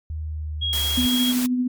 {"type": "tone with pitch glide", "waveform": "sine", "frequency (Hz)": [77.78, 75.96], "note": ["D#2", "D#2"], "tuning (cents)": [0, -41], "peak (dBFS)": -26, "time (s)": [0.1, 1.06], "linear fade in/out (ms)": 0, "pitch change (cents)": -41, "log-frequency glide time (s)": [0.21, 0.62]}
{"type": "tone", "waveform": "sine", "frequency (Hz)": 3289, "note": "G#7", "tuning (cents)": -18, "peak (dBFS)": -22, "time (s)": [0.61, 1.33], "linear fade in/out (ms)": 20}
{"type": "noise", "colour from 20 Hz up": "white", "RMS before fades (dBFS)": -29, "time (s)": [0.73, 1.46], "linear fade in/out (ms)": 0}
{"type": "tone with tremolo", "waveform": "sine", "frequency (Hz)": 249.6, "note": "B3", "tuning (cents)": 19, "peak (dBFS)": -17, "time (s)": [0.97, 1.68], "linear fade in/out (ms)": 10, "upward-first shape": "triangle", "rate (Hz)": 13, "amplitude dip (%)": 40}
{"effects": ["MP3 96 kbps"]}